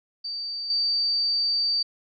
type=tone with level steps; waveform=sine; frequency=4625 Hz; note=D8; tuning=27 cents flat; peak=-29 / -21 dBFS; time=0.24-1.83 s; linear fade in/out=10 ms; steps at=0.7 s; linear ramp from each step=2 ms; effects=none